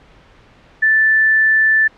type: tone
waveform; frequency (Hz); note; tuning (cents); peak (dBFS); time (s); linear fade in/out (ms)
sine; 1760; A6; 0; -9; 0.82-1.88; 10
effects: pink hiss -47 dBFS RMS until 1.97 s + low-pass 3000 Hz 12 dB/octave